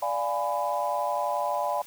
sine chord, D diminished seventh, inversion none, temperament equal with one note detuned, 587.3 / 698.5 / 830.6 / 998.1 Hz, D5 / F5 / Ab5 / Cb6, 0 / 0 / 0 / +18 cents, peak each -30 / -31 / -30 / -30 dBFS, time 0.02-1.82 s, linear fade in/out 5 ms, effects tanh soft clip ceiling -14 dBFS + white hiss -49 dBFS RMS until 1.86 s

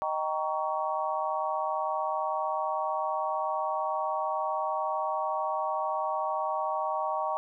sine chord, Eb dominant seventh, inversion none, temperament just, 622.3 / 777.8 / 933.4 / 1120.1 Hz, Eb5 / G5 / Bb5 / Db6, 0 / -14 / +2 / +18 cents, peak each -33 dBFS, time 0.02-7.37 s, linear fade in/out 0 ms, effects none

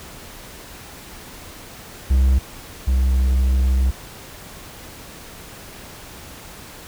triangle tone pair in turn, 65.41 / 64.55 Hz, C2 / C2, 0 / -23 cents, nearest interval unison, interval 23 cents, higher first, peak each -10 / -12 dBFS, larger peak first, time 2.1-2.39 / 2.87-3.91 s, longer second, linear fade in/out 10 ms, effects pink hiss -39 dBFS RMS until 6.87 s

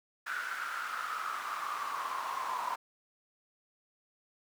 brown noise with high-pass filter sweep, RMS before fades -37 dBFS, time 0.26-2.76 s, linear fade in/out 10 ms, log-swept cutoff 1500 to 970 Hz, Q 8.2, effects none

